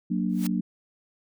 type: chord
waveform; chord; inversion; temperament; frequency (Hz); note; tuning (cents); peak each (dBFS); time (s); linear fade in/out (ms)
sine; Gb augmented; none; equal; 185 / 233.1 / 293.7; Gb3 / Bb3 / D4; 0 / 0 / 0; -26 / -28 / -31; 0.1-0.61; 10
type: noise with exponential growth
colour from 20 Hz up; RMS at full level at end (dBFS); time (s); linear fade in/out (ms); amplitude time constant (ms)
white; -33; 0.29-0.47; 5; 39
effects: none